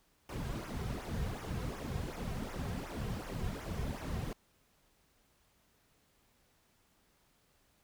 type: noise with flanger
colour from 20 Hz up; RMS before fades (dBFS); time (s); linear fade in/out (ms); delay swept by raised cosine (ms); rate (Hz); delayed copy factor
brown; -39; 0.29-4.33; 2; 0.23 to 3.53; 2.7; -0.8
effects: pink hiss -71 dBFS RMS until 7.83 s